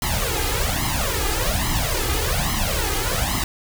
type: noise with flanger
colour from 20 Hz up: pink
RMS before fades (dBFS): -22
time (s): 0.02-3.44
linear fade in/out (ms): 2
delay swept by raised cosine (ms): 0.97 to 2.47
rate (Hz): 1.2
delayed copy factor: +0.9
effects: none